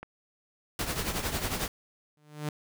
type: click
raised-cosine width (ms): 0.5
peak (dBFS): -25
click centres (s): 0.03
type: noise with tremolo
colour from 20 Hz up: pink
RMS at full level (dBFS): -29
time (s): 0.79-1.68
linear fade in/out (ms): 2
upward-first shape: triangle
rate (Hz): 11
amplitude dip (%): 70
type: tone with exponential growth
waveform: sawtooth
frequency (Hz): 150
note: D3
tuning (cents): +37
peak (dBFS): -24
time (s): 2.17-2.49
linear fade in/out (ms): 2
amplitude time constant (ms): 69
effects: none